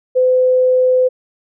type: tone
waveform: sine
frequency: 509 Hz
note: C5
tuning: 48 cents flat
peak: -9 dBFS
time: 0.15-1.09 s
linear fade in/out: 20 ms
effects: none